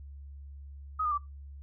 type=tone with pitch steps; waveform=sine; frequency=1262 / 1212 / 1164 Hz; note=D#6 / D#6 / D6; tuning=+24 / -46 / -16 cents; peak=-27 dBFS; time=0.99-1.179 s; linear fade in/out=10 ms; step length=63 ms; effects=noise-tail reverb RT60 0.2 s tail -19 dB re dry + added 70 Hz sine -43 dBFS peak until 1.62 s